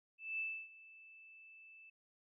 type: tone with ADSR envelope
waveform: sine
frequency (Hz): 2637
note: E7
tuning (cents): 0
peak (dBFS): -36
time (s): 0.18-1.9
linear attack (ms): 210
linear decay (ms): 290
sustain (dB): -20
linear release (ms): 7
effects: none